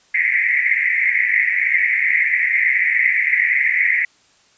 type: band-pass noise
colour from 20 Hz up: pink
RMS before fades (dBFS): -17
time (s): 0.14-4.05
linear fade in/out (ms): 5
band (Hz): 1900 to 2200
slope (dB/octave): 96
effects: white hiss -55 dBFS RMS until 4.57 s + resampled to 16000 Hz